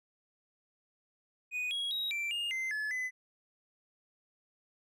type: tone with pitch steps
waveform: triangle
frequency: 2482 / 3310 / 3814 / 2347 / 2833 / 2074 / 1717 / 2015 Hz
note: D#7 / G#7 / A#7 / D7 / F7 / C7 / A6 / B6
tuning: -5 / -6 / +39 / -2 / +24 / -16 / -43 / +34 cents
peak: -31 dBFS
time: 1.51-3.11 s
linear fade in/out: 50 ms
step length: 200 ms
effects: none